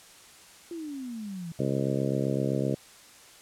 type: exponential sweep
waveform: sine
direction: down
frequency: 349.2 to 161.8 Hz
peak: -34 dBFS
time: 0.71-1.52 s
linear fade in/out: 2 ms
type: harmonic tone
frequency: 67.8 Hz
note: C#2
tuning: 38 cents flat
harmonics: 2 / 3 / 4 / 5 / 6 / 7 / 8 / 9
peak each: -30 / -32 / -33 / -34 / -35 / -35 / -36 / -37 dBFS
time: 1.59-2.75 s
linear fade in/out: 5 ms
effects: white hiss -52 dBFS RMS until 3.41 s + low-pass 10000 Hz 12 dB/octave